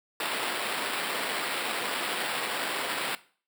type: noise with sample-and-hold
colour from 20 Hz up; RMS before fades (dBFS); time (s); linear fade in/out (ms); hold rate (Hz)
white; -31; 0.2-3.15; 2; 6300
effects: noise-tail reverb RT60 0.4 s tail -17 dB re dry + high-pass 300 Hz 12 dB/octave